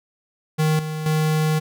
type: tone with level steps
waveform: square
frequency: 155.56 Hz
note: D#3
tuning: in tune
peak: -17 / -26 / -18 dBFS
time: 0.58-1.6 s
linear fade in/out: 20 ms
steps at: 0.79 / 1.06 s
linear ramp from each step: 2 ms
effects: none